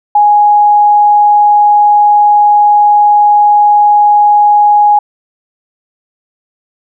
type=tone; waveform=sine; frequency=830.6 Hz; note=G#5; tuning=in tune; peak=-3 dBFS; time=0.15-4.99 s; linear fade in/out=5 ms; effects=none